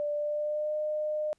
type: tone with pitch glide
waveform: sine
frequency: 589 to 608 Hz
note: D5 to D#5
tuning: +5 to -40 cents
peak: -28 dBFS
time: 0-1.33 s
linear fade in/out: 0 ms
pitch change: +55 cents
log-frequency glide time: 0.12-0.75 s
effects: pink hiss -73 dBFS RMS until 1.38 s + resampled to 24000 Hz